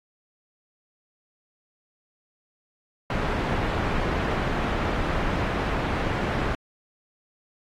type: low-pass noise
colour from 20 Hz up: pink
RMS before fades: -26 dBFS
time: 3.1-6.55 s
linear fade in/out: 2 ms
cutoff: 1900 Hz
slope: 12 dB/octave
effects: AAC 48 kbps